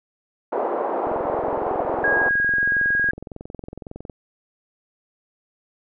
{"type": "band-pass noise", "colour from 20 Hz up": "white", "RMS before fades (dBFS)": -24, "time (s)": [0.52, 2.29], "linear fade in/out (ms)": 5, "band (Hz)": [340, 840], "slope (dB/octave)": 24}
{"type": "click train", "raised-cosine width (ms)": 2, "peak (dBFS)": -21, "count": 67, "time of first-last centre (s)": [1.07, 4.098], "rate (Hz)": 21.8}
{"type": "tone", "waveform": "sine", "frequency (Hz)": 1641, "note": "G#6", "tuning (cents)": -21, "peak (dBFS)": -17, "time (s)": [2.04, 3.11], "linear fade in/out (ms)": 2}
{"effects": []}